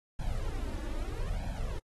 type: noise with flanger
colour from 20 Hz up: brown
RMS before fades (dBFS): -34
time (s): 0.19-1.79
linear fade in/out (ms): 5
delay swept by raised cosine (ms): 1.2 to 3.5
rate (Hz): 0.78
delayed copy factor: +0.95
effects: AAC 32 kbps